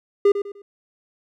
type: tone with echo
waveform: triangle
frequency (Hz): 403.8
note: G#4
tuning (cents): -49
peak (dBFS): -9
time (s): 0.25-0.32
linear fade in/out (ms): 5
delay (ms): 100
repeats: 3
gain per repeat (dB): -10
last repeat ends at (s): 0.62
effects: none